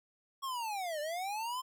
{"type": "linear two-way sweep", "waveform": "square", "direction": "down then up", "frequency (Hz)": [1108.7, 582, 1047], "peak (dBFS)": -36, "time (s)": [0.42, 1.62], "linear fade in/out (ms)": 20, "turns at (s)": 1, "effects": []}